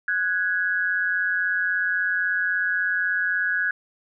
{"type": "tone pair together", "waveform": "sine", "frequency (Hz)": [1477.5, 1661.2], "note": ["F#6", "G#6"], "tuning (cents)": [-3, 0], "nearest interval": "major second", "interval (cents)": 203, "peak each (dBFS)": [-24, -23], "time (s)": [0.08, 3.71], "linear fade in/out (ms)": 2, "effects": []}